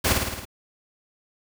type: noise with echo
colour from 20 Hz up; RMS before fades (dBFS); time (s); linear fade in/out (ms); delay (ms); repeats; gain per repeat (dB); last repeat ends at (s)
pink; -21; 0.04-0.13; 10; 54; 6; -3; 0.454
effects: none